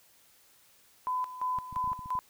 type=tone with tremolo; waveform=sine; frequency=1008 Hz; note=B5; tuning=35 cents sharp; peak=-28 dBFS; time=1.07-2.19 s; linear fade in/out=0 ms; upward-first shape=square; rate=2.9 Hz; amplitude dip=75%
type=clicks; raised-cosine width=5 ms; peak=-34 dBFS; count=9; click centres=1.586 / 1.727 / 1.766 / 1.842 / 1.876 / 1.918 / 1.992 / 2.059 / 2.153 s
effects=white hiss -62 dBFS RMS until 2.29 s